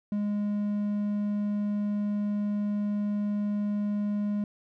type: tone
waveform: triangle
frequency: 206.5 Hz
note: G#3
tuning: 10 cents flat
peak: -24 dBFS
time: 0.12-4.44 s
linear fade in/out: 2 ms
effects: none